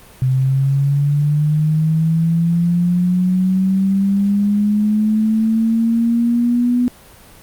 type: linear sweep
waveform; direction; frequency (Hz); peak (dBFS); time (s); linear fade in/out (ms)
sine; up; 128.6 to 246.9; -12; 0.22-6.88; 0
effects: pink hiss -43 dBFS RMS until 7.42 s + Opus 32 kbps

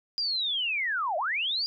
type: linear two-way sweep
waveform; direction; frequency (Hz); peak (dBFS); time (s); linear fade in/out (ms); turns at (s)
sine; down then up; 4884 to 587.3 to 4884; -26; 0.18-1.66; 0; 1.17
effects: none

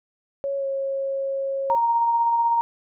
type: tone with pitch glide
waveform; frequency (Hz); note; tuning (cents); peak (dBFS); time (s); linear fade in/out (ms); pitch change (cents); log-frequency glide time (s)
sine; 554.4 to 544.6; C#5 to C#5; 0 to -31; -23; 0.44-1.75; 0; -31; 0.57-0.66
type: tone with tremolo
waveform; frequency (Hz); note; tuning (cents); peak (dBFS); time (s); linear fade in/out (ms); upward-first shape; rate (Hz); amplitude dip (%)
sine; 932.3; A#5; 0; -16; 1.7-2.61; 0; sine; 16; 30
effects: none

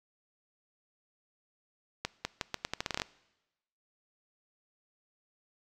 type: accelerating click train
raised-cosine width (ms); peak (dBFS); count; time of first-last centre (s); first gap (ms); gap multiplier
0.2; -14; 13; 2.05-3.019; 200; 0.81
effects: noise-tail reverb RT60 1.0 s tail -21 dB re dry

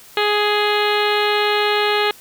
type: harmonic tone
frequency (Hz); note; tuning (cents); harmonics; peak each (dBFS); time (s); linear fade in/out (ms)
416.8; G#4; +6; 1 / 2 / 3 / 4 / 5 / 6 / 7 / 8 / 9 / 10; -19 / -22 / -24 / -25 / -26 / -27 / -27 / -28 / -29 / -29; 0.17-2.11; 2
effects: white hiss -44 dBFS RMS until 2.2 s

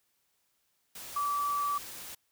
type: tone in noise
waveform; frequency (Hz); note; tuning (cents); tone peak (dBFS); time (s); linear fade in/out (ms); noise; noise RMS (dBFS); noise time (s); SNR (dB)
sine; 1155; D6; -29; -28; 1.16-1.78; 5; white; -44; 0.95-2.15; +13
effects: white hiss -75 dBFS RMS until 2.31 s

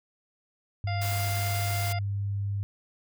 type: tone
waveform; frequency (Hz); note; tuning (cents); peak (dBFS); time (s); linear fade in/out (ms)
sine; 100.2; G2; +38; -27; 0.84-2.63; 0
type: harmonic tone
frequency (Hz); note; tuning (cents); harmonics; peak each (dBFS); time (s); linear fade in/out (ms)
698.5; F5; 0; 1 / 2 / 3 / 4 / 5 / 7; -34 / -43 / -38 / -47 / -49 / -43; 0.87-1.99; 5
type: noise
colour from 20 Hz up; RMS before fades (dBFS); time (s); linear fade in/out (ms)
white; -36; 1.01-1.93; 10
effects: none

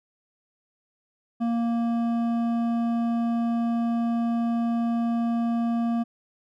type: tone with hard clipping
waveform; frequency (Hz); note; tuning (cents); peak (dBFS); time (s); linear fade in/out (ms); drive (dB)
sine; 233.1; A#3; 0; -24; 1.4-6.04; 20; 9
effects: none

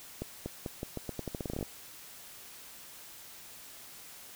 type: accelerating click train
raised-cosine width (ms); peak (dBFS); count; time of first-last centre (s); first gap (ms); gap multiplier
2; -22; 17; 0.22-1.628; 240; 0.84
effects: white hiss -50 dBFS RMS until 4.35 s

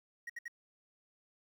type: tone bursts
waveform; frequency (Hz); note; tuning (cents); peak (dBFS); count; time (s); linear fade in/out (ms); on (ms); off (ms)
triangle; 1890; A#6; +23; -38; 3; 0.27-0.481; 5; 27; 65
effects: 11-bit

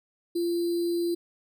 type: tone with sample-and-hold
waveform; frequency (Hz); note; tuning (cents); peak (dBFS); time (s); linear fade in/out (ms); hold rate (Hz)
sine; 343.4; F4; -29; -24; 0.35-1.15; 10; 4410
effects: none

